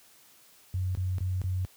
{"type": "tone bursts", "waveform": "sine", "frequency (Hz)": 92.4, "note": "F#2", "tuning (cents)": -2, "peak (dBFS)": -26, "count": 4, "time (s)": [0.74, 1.649], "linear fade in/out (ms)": 0, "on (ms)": 210, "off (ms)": 23, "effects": ["white hiss -58 dBFS RMS until 1.76 s", "high-pass 60 Hz 12 dB/octave"]}